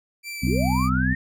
sawtooth tone with vibrato, 2332 Hz, D7, 13 cents flat, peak -28 dBFS, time 0.23-0.9 s, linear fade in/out 50 ms, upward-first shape triangle, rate 3.9 Hz, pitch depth 13 cents each way
harmonic tone, 63.7 Hz, C2, 46 cents flat, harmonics 1 / 2 / 3 / 4, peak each -25 / -25 / -25 / -25 dBFS, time 0.42-1.15 s, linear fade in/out 20 ms
sine linear sweep, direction up, 277.2 to 1864.7 Hz, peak -25 dBFS, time 0.47-1.15 s, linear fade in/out 2 ms
effects none

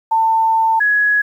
sine tone pair in turn, 895 / 1676.4 Hz, A5 / G#6, +29 / +16 cents, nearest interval major seventh, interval 1087 cents, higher second, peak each -11 dBFS, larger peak neither, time 0.11-0.8 / 0.8-1.22 s, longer first, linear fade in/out 10 ms, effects 8-bit

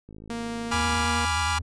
click train, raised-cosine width 3 ms, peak -31 dBFS, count 52, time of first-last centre 0.09-1.045 s, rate 53.4 Hz
sawtooth tone with pitch glide, 233.1 to 237.3 Hz, A#3 to A#3, 0 to +31 cents, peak -26 dBFS, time 0.3-1.25 s, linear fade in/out 0 ms, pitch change +31 cents, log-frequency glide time 0.7-0.76 s
sawtooth chord, G# diminished seventh, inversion none, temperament equal, 830.6 / 987.8 / 1174.7 / 1396.9 Hz, G#5 / B5 / D6 / F6, 0 / 0 / 0 / 0 cents, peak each -26 dBFS, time 0.71-1.59 s, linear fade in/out 10 ms
triangle tone with vibrato, 80.2 Hz, E2, 47 cents flat, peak -27 dBFS, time 0.73-1.62 s, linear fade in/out 10 ms, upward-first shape square, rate 9.4 Hz, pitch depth 84 cents each way
effects resampled to 22050 Hz

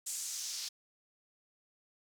white noise with band-pass filter sweep, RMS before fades -40 dBFS, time 0.06-0.69 s, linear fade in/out 10 ms, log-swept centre 7900 to 4800 Hz, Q 2.3, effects none

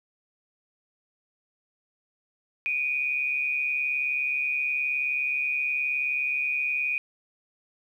sine tone pair together, 2333 / 2472 Hz, D7 / D#7, -12 / -12 cents, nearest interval minor second, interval 100 cents, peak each -32 / -25 dBFS, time 2.66-6.98 s, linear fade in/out 0 ms, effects 10-bit

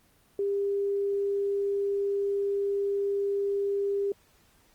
sine tone, 400 Hz, G4, 35 cents sharp, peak -25 dBFS, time 0.39-4.12 s, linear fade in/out 2 ms, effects pink hiss -63 dBFS RMS until 4.74 s + Opus 24 kbps

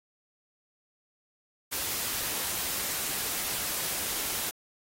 white noise, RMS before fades -32 dBFS, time 1.71-4.51 s, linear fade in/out 20 ms, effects AAC 48 kbps

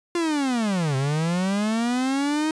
45% pulse linear two-way sweep, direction down then up, 350.7 to 130.1 to 316 Hz, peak -21 dBFS, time 0.15-2.51 s, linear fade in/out 2 ms, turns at 0.96 s, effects resampled to 22050 Hz

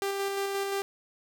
sawtooth tone with tremolo, 395.2 Hz, G4, 14 cents sharp, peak -24 dBFS, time 0.02-0.82 s, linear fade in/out 0 ms, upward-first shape square, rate 5.7 Hz, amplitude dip 25%, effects none

